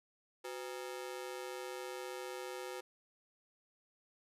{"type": "ring-modulated tone", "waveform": "sawtooth", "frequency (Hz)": 437.9, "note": "A4", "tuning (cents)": -8, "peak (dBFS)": -35, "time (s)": [0.44, 2.81], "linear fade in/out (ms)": 10, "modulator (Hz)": 67.4, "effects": ["resampled to 32000 Hz"]}